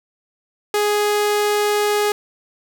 sawtooth tone, 415.9 Hz, G#4, 2 cents sharp, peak -12 dBFS, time 0.74-2.12 s, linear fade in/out 2 ms, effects none

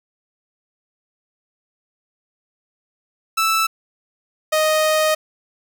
sawtooth tone pair in turn, 1318.5 / 622.2 Hz, E6 / D#5, 0 / 0 cents, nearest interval octave + minor second, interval 1300 cents, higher first, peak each -12 / -11 dBFS, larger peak second, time 3.37-3.67 / 4.52-5.15 s, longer second, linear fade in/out 10 ms, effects none

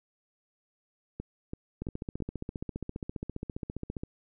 two click trains, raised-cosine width 3 ms, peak -23 / -22 dBFS, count 4 / 34, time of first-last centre 1.2-2.203 / 1.82-4.035 s, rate 2.99 / 14.9 Hz, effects none

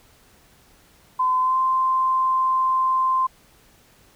sine tone with pitch glide, 1022 to 1042.3 Hz, C6 to C6, -41 to -7 cents, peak -17 dBFS, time 1.19-3.27 s, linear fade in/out 10 ms, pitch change +34 cents, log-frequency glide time 1.4-1.57 s, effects pink hiss -55 dBFS RMS until 4.15 s

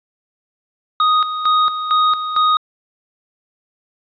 square tone with tremolo, 1246 Hz, D#6, 2 cents sharp, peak -12 dBFS, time 1-2.57 s, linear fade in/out 2 ms, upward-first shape square, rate 2.2 Hz, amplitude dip 65%, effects resampled to 11025 Hz + 9-bit

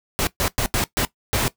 pink noise bursts at uneven times, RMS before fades -21 dBFS, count 6, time 0.19-0.27 / 0.4-0.48 / 0.58-0.66 / 0.74-0.84 / 0.97-1.05 / 1.33-1.48 s, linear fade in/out 0 ms, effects noise-tail reverb RT60 0.1 s tail -17 dB re dry

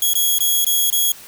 5% pulse tone with dropouts, 3322 Hz, G#7, in tune, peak -6 dBFS, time 0.02-1.12 s, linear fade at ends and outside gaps 2 ms, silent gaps 0.135-0.153 / 0.385-0.405 / 0.647-0.666 / 0.902-0.926 s, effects white hiss -40 dBFS RMS until 1.27 s

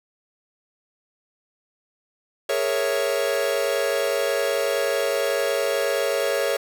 45% pulse chord, A# half-diminished seventh, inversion third, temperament equal, 415.3 / 466.2 / 554.4 / 659.3 Hz, G#4 / A#4 / C#5 / E5, 0 / 0 / 0 / 0 cents, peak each -28 / -27 / -24 / -29 dBFS, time 2.49-6.57 s, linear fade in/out 5 ms, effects none

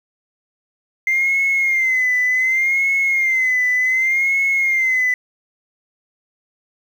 sine tone with vibrato, 2087 Hz, C7, 5 cents flat, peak -13 dBFS, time 1.07-5.14 s, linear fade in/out 2 ms, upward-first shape sine, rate 0.67 Hz, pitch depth 78 cents each way, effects tanh soft clip ceiling -10 dBFS + 7-bit

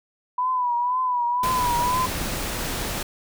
sine tone with vibrato, 987.8 Hz, B5, in tune, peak -20 dBFS, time 0.38-2.06 s, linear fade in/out 5 ms, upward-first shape triangle, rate 2 Hz, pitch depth 73 cents each way
pink noise, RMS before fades -28 dBFS, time 1.43-3.03 s, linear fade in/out 5 ms
effects none

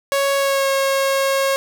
sawtooth tone with pitch glide, 554.4 to 544.2 Hz, C#5 to C#5, 0 to -32 cents, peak -12 dBFS, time 0.12-1.56 s, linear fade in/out 0 ms, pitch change -32 cents, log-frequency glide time 0.36-0.68 s, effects none

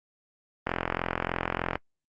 click train, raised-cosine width 0.5 ms, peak -11 dBFS, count 48, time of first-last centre 0.67-1.755 s, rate 43.3 Hz, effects noise-tail reverb RT60 0.1 s tail -25 dB re dry + Opus 24 kbps

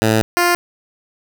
10% pulse tone pair in turn, 110 / 350 Hz, A2 / F4, 0 / +4 cents, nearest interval octave + minor sixth, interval 2004 cents, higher second, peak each -4 dBFS, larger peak neither, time 0.02-0.22 / 0.37-0.55 s, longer first, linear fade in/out 0 ms, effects none

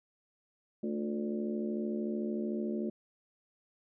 harmonic tone with a mistuned harmonic, 73.4 Hz, D2, in tune, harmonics 3 / 4 / 5 / 6 / 7 / 8, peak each -34 / -43 / -37 / -46 / -49 / -45 dBFS, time 0.83-2.9 s, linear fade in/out 5 ms, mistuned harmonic 5, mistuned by -51 cents, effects none

